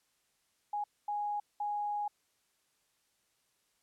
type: tone bursts at uneven times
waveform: sine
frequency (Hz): 828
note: G#5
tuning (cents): -5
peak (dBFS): -32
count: 3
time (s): 0.73-0.84 / 1.08-1.4 / 1.6-2.08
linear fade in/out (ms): 5
effects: white hiss -75 dBFS RMS until 3.82 s + low-pass 11000 Hz 12 dB/octave